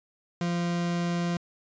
40% pulse tone, 173 Hz, F3, 16 cents flat, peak -25 dBFS, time 0.41-1.37 s, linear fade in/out 2 ms, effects resampled to 16000 Hz

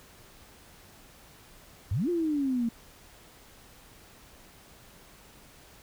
sine exponential two-way sweep, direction up then down, 82.41 to 358.5 to 226.4 Hz, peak -25 dBFS, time 1.91-2.69 s, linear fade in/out 5 ms, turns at 2.09 s, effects pink hiss -54 dBFS RMS until 5.82 s

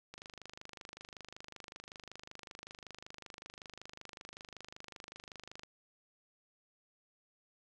click train, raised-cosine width 0.2 ms, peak -30 dBFS, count 140, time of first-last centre 0.14-5.634 s, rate 25.3 Hz, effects none

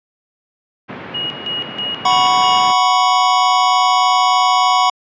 pink band-pass noise, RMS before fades -31 dBFS, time 0.88-2.73 s, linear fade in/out 20 ms, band 130 to 2600 Hz, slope 24 dB/octave
sine tone with tremolo, 2885 Hz, F#7, 44 cents flat, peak -19 dBFS, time 1.14-2.71 s, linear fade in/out 10 ms, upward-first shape square, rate 3.1 Hz, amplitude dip 75%
square chord, F# suspended fourth, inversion none, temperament just, 740 / 986.7 / 1110 Hz, F#5 / B5 / C#6, 0 / -2 / +2 cents, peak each -16 dBFS, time 2.05-4.9 s, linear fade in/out 5 ms
effects resampled to 16000 Hz

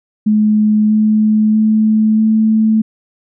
sine tone with pitch steps, 213 / 215 / 217 / 219 Hz, G#3 / A3 / A3 / A3, +44 / -40 / -24 / -8 cents, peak -8 dBFS, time 0.26-2.82 s, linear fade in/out 10 ms, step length 640 ms, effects none

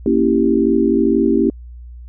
sine chord, A# diminished seventh, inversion none, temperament equal, 233.1 / 277.2 / 329.6 / 392 Hz, A#3 / C#4 / E4 / G4, 0 / 0 / 0 / 0 cents, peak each -17 dBFS, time 0.06-1.5 s, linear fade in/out 2 ms, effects added 60 Hz sine -32 dBFS peak until 2.08 s

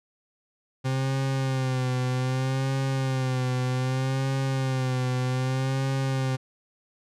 40% pulse tone with vibrato, 130.81 Hz, C3, in tune, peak -23 dBFS, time 0.84-6.37 s, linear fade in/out 20 ms, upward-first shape sine, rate 0.64 Hz, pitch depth 52 cents each way, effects low-pass 8000 Hz 12 dB/octave

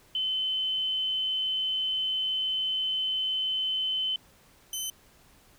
sine / 15% pulse tone pair in turn, 3053 / 3053 Hz, G7 / G7, -46 / -46 cents, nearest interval unison, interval 0 cents, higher neither, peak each -26 / -24 dBFS, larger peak second, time 0.15-4.16 / 4.73-4.9 s, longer first, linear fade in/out 2 ms, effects pink hiss -59 dBFS RMS until 5.58 s

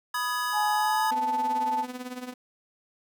square chord, G# minor, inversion first, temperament equal with one note detuned, 987.8 / 1244.5 / 1684.4 Hz, B5 / D#6 / G#6, 0 / 0 / +24 cents, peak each -32 dBFS, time 0.14-1.11 s, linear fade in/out 5 ms
sine tone with pitch glide, 843 to 877.3 Hz, G#5 to A5, +26 to -5 cents, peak -24 dBFS, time 0.52-1.86 s, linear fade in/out 50 ms, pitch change +69 cents, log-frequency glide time 0.71-1.11 s
sawtooth tone with tremolo, 250.4 Hz, B3, 24 cents sharp, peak -28 dBFS, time 1.11-2.34 s, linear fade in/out 10 ms, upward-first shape triangle, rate 18 Hz, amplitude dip 80%
effects none

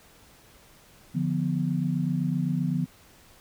sine chord, B diminished, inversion first, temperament equal, 146.83 / 174.61 / 246.9 Hz, D3 / F3 / B3, 0 / 0 / 0 cents, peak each -28 / -27 / -30 dBFS, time 1.14-2.86 s, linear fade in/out 20 ms, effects pink hiss -55 dBFS RMS until 3.4 s

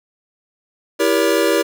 square chord, E diminished seventh, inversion none, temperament just, 329.6 / 395.6 / 474.7 / 569.6 Hz, E4 / G4 / Bb4 / Db5, 0 / +16 / +31 / +47 cents, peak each -20 dBFS, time 0.99-1.63 s, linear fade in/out 20 ms, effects none

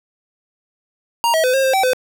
square tone with pitch steps, 936 / 642 / 507 / 536 / 528 / 770 / 509 Hz, A#5 / E5 / B4 / C5 / C5 / G5 / C5, +7 / -46 / +45 / +42 / +16 / -31 / -48 cents, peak -14 dBFS, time 1.24-1.933 s, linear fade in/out 0 ms, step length 99 ms, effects 8-bit

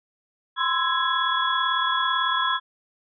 sine tone cluster, 1020 / 1058 / 1326 / 1660 / 3367 Hz, C6 / C6 / E6 / G#6 / G#7, -44 / +19 / +10 / -1 / +23 cents, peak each -27 dBFS, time 0.56-2.6 s, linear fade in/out 50 ms, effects none

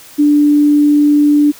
sine tone, 293.7 Hz, D4, in tune, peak -6 dBFS, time 0.18-1.52 s, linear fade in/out 20 ms, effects white hiss -38 dBFS RMS until 1.59 s

